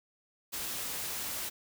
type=noise; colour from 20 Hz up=white; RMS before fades=-37 dBFS; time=0.52-1.5 s; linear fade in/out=20 ms; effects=none